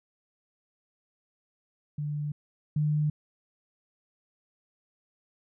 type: tone pair in turn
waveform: sine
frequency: 147.9 / 150.49 Hz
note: D3 / D3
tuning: +13 / +43 cents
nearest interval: unison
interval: 30 cents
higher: second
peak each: -29 / -23 dBFS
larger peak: second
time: 1.98-2.32 / 2.76-3.1 s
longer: neither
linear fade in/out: 5 ms
effects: none